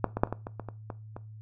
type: clicks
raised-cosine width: 1 ms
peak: -9 / -16 / -7 / -28 / -17 / -22 / -22 / -24 / -22 / -25 dBFS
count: 10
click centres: 0.043 / 0.17 / 0.235 / 0.273 / 0.326 / 0.469 / 0.597 / 0.687 / 0.902 / 1.165 s
effects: noise-tail reverb RT60 0.3 s tail -18 dB re dry + added 108 Hz sine -43 dBFS peak until 1.41 s

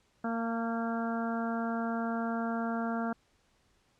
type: harmonic tone with a mistuned harmonic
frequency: 229.9 Hz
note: A#3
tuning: 24 cents flat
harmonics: 1 / 2 / 3 / 4 / 5 / 6 / 7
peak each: -32 / -41 / -37 / -43 / -45 / -40 / -46 dBFS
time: 0.24-3.13 s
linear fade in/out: 5 ms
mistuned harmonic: 4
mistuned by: -21 cents
effects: pink hiss -70 dBFS RMS until 3.99 s + low-pass 8000 Hz 12 dB/octave

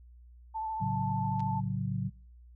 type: tone with vibrato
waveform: sine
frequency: 880 Hz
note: A5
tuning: in tune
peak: -32 dBFS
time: 0.54-1.61 s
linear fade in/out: 20 ms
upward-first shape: triangle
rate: 13 Hz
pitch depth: 24 cents each way
type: chord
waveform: sine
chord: F# minor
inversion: first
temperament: equal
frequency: 110 / 138.59 / 185 Hz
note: A2 / C#3 / F#3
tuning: 0 / 0 / 0 cents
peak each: -34 dBFS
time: 0.8-2.1 s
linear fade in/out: 20 ms
type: clicks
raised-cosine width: 0.2 ms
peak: -36 / -34 dBFS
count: 2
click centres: 1.396 / 1.404 s
effects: noise-tail reverb RT60 0.5 s tail -25 dB re dry + added 60 Hz sine -51 dBFS peak until 2.55 s

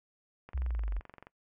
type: click train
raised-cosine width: 0.5 ms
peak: -33 dBFS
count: 19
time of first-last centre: 0.49-1.269 s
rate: 23.1 Hz
type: linear sweep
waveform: sine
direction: down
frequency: 67 to 45.45 Hz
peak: -30 dBFS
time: 0.54-1 s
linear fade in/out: 10 ms
effects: noise-tail reverb RT60 0.1 s tail -21 dB re dry

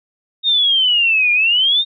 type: exponential two-way sweep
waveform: sine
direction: down then up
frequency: 3729 to 2400 to 3729 Hz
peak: -11 dBFS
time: 0.43-1.85 s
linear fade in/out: 50 ms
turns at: 1.32 s
effects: none

